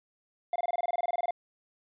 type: tone bursts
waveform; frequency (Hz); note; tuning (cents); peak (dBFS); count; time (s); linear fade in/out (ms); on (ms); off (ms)
triangle; 698.5; F5; 0; -24; 16; 0.53-1.308; 2; 28; 22
effects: resampled to 8000 Hz